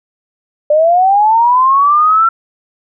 sine linear sweep, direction up, 587.3 to 1357 Hz, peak -6 dBFS, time 0.7-2.29 s, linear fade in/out 5 ms, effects none

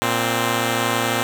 5% pulse tone pair together, 116.4 / 261.3 Hz, A#2 / C4, -2 / -2 cents, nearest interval octave + major second, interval 1400 cents, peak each -10 dBFS, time 0.02-1.23 s, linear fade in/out 0 ms, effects none

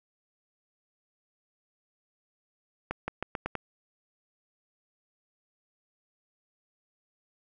accelerating click train, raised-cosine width 0.5 ms, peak -16 dBFS, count 6, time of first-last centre 2.91-3.553 s, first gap 170 ms, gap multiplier 0.86, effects none

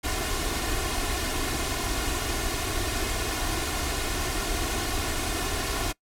pink noise with comb filter, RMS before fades -28 dBFS, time 0.03-5.93 s, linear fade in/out 20 ms, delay 2.8 ms, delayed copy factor +0.65, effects noise-tail reverb RT60 0.1 s tail -22 dB re dry + low-pass 12000 Hz 12 dB/octave

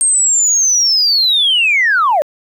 sine linear sweep, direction down, 8570 to 547 Hz, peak -8 dBFS, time 0.01-2.22 s, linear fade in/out 0 ms, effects tanh soft clip ceiling -5 dBFS + 8-bit

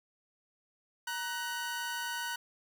sawtooth tone pair together, 942.4 / 1496 Hz, A#5 / F#6, +19 / +19 cents, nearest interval minor sixth, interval 800 cents, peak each -35 / -33 dBFS, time 1.07-2.36 s, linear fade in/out 5 ms, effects 10-bit

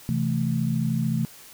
sine chord, A minor, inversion first, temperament equal, 130.81 / 164.81 / 220 Hz, C3 / E3 / A3, 0 / 0 / 0 cents, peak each -26 dBFS, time 0.09-1.25 s, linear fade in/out 0 ms, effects white hiss -47 dBFS RMS until 1.53 s

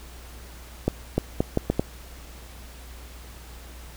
accelerating click train, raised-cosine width 2 ms, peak -7 dBFS, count 6, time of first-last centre 0.88-1.795 s, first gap 300 ms, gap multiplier 0.75, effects added 60 Hz sine -42 dBFS peak until 3.96 s + pink hiss -47 dBFS RMS until 3.96 s

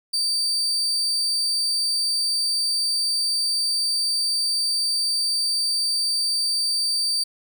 35% pulse tone, 4636 Hz, D8, 23 cents flat, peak -19 dBFS, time 0.13-7.24 s, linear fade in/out 10 ms, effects none

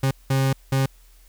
40% pulse tone bursts at uneven times, 134.4 Hz, C3, 47 cents sharp, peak -17 dBFS, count 3, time 0.03-0.11 / 0.3-0.53 / 0.72-0.86 s, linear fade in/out 5 ms, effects added 41 Hz sine -49 dBFS peak until 1.28 s + white hiss -58 dBFS RMS until 1.28 s

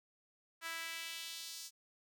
sawtooth tone with high-pass filter sweep, 329.6 Hz, E4, in tune, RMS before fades -45 dBFS, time 0.61-1.71 s, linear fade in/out 50 ms, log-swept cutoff 1500 to 5600 Hz, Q 1.6, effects none

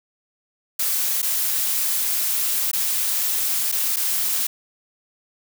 blue noise with dropouts, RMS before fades -22 dBFS, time 0.79-4.47 s, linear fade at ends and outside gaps 5 ms, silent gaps 1.219-1.227 / 2.715-2.732 / 3.717-3.723 / 3.962-3.967 s, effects none

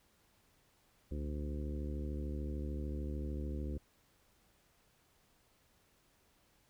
harmonic tone with a mistuned harmonic, 73.42 Hz, D2, in tune, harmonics 1 / 2 / 3 / 4 / 5 / 6 / 7, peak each -38 / -47 / -46 / -47 / -49 / -56 / -53 dBFS, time 1.11-3.78 s, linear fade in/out 5 ms, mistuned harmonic 1, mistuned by -97 cents, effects pink hiss -71 dBFS RMS until 6.69 s

